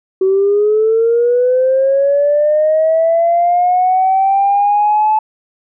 sine linear sweep, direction up, 375.9 to 869 Hz, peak -8 dBFS, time 0.21-5.19 s, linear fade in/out 5 ms, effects tanh soft clip ceiling -4 dBFS

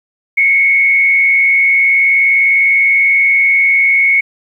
sine tone with frequency modulation, 2200 Hz, C#7, 14 cents flat, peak -7 dBFS, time 0.37-4.21 s, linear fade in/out 10 ms, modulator 79.6 Hz, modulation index 0.62, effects 8-bit

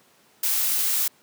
blue noise, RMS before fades -23 dBFS, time 0.43-1.08 s, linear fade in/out 5 ms, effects pink hiss -58 dBFS RMS until 1.22 s + high-pass 200 Hz 12 dB/octave

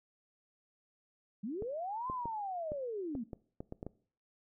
sine linear two-way sweep, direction up then down, 185 to 1054 to 212.7 Hz, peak -36 dBFS, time 1.43-3.24 s, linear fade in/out 10 ms, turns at 2.1 s
clicks, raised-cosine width 2 ms, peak -28 dBFS, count 10, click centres 1.623 / 2.099 / 2.256 / 2.719 / 3.152 / 3.332 / 3.605 / 3.724 / 3.829 / 3.866 s
effects noise-tail reverb RT60 0.5 s tail -21 dB re dry

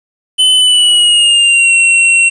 square tone with pitch glide, 3027 to 2728 Hz, F#7 to F7, +39 to -41 cents, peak -6 dBFS, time 0.38-2.3 s, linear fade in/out 20 ms, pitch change -180 cents, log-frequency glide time 0.54-1.73 s, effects resampled to 22050 Hz + 7-bit

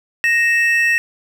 triangle tone pair together, 1864.6 / 2637 Hz, A#6 / E7, 0 / 0 cents, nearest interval tritone, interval 600 cents, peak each -12 / -16 dBFS, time 0.24-0.98 s, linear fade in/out 0 ms, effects none

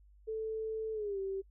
sine tone with pitch glide, 440 to 387.5 Hz, A4 to G4, 0 to -20 cents, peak -34 dBFS, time 0.27-1.42 s, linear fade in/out 20 ms, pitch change -220 cents, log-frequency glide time 0.93-1.19 s, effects noise-tail reverb RT60 0.1 s tail -25 dB re dry + added 50 Hz sine -58 dBFS peak until 1.5 s

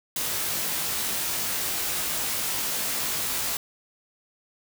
white noise with comb filter, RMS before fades -28 dBFS, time 0.16-3.57 s, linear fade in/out 2 ms, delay 19 ms, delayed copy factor +0.8, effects none

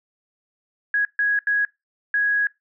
sine tone bursts at uneven times, 1661.2 Hz, G#6, in tune, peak -17 dBFS, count 4, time 0.94-1.05 / 1.19-1.39 / 1.47-1.65 / 2.14-2.47 s, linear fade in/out 2 ms, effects noise-tail reverb RT60 0.2 s tail -22 dB re dry

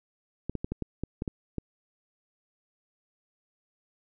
clicks, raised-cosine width 3 ms, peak -18 dBFS, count 9, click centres 0.496 / 0.553 / 0.645 / 0.72 / 0.823 / 1.036 / 1.221 / 1.278 / 1.583 s, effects none

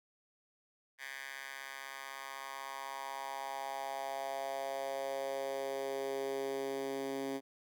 10% pulse tone with high-pass filter sweep, 136.1 Hz, C#3, 31 cents flat, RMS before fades -40 dBFS, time 0.98-7.41 s, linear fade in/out 50 ms, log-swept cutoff 1700 to 300 Hz, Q 3.3, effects none

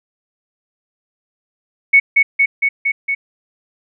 sine tone with echo, 2217 Hz, C#7, in tune, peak -5 dBFS, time 1.93-2 s, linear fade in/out 10 ms, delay 230 ms, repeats 5, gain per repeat -2 dB, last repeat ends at 3.15 s, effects none

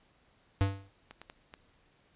square tone with exponential decay, 98 Hz, G2, in tune, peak -22 dBFS, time 0.61-0.9 s, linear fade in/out 0 ms, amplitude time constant 62 ms
clicks, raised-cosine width 0.3 ms, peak -30 dBFS, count 4, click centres 1.11 / 1.216 / 1.299 / 1.539 s
effects pink hiss -67 dBFS RMS until 2.15 s + resampled to 8000 Hz

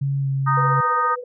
sine tone with pitch glide, 138.59 to 136.13 Hz, C#3 to C#3, 0 to -31 cents, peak -19 dBFS, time 0.01-0.81 s, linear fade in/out 10 ms, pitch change -31 cents, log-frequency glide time 0.2-0.28 s
harmonic tone, 309.8 Hz, D#4, 7 cents flat, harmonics 3 / 4 / 5 / 6, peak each -24 / -18 / -29 / -34 dBFS, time 0.46-1.16 s, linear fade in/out 20 ms
sine tone with tremolo, 493.9 Hz, B4, in tune, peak -25 dBFS, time 0.57-1.24 s, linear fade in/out 5 ms, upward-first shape triangle, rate 15 Hz, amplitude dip 75%
effects none

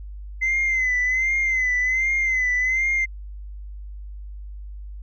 sine tone with vibrato, 2052 Hz, C7, 34 cents flat, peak -17 dBFS, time 0.41-3.06 s, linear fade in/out 20 ms, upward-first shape sine, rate 1.3 Hz, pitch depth 60 cents each way, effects tanh soft clip ceiling -16 dBFS + added 50 Hz sine -33 dBFS peak until 5.02 s

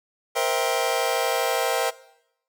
sawtooth chord, C dominant seventh, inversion third, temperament just, 470.9 / 523.3 / 654.1 / 784.9 Hz, Bb4 / C5 / E5 / G5, +18 / 0 / -14 / +2 cents, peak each -23 dBFS, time 0.35-1.91 s, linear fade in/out 20 ms, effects noise-tail reverb RT60 0.8 s tail -19 dB re dry

